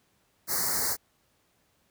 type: band-stop noise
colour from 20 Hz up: white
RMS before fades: -28 dBFS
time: 0.47-0.97 s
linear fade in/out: 50 ms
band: 2100 to 4200 Hz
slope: 96 dB/octave
effects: pink hiss -69 dBFS RMS until 1.9 s + high-pass 60 Hz 12 dB/octave